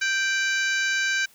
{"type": "harmonic tone with a mistuned harmonic", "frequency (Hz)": 784, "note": "G5", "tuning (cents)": 0, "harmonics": [2, 3, 4, 5, 6, 7, 8, 9], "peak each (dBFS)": [-23, -29, -35, -34, -37, -39, -35, -41], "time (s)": [0.01, 1.26], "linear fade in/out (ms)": 10, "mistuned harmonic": 4, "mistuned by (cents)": -88, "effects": ["white hiss -56 dBFS RMS until 1.34 s"]}